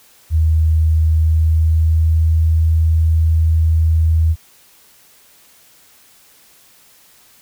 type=tone with pitch glide; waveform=sine; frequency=79.4 to 80.46 Hz; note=D#2 to E2; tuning=+36 to -41 cents; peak=-10 dBFS; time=0.3-4.36 s; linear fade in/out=50 ms; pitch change=+23 cents; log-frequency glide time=1.04-2.33 s; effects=white hiss -49 dBFS RMS until 7.41 s